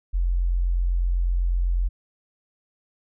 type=tone; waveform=sine; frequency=44 Hz; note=F1; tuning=14 cents sharp; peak=-19 dBFS; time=0.13-1.89 s; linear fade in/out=20 ms; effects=none